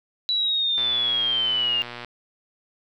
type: linear sweep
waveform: sine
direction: down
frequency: 3951 to 2794 Hz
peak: -20 dBFS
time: 0.29-1.82 s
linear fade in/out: 0 ms
type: click train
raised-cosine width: 0.3 ms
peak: -19 dBFS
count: 153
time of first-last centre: 0.78-2.047 s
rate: 120 Hz
effects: none